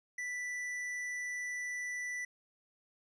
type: tone with hard clipping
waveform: sine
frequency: 1975.5 Hz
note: B6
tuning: in tune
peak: -38 dBFS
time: 0.18-2.25 s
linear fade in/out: 5 ms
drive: 8 dB
effects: none